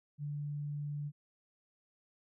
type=tone; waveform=sine; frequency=146.2 Hz; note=D3; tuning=7 cents flat; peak=-36 dBFS; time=0.18-1.12 s; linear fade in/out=50 ms; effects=none